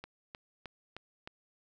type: click train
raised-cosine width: 0.3 ms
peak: -27 dBFS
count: 5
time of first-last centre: 0.04-1.275 s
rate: 3.24 Hz
effects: none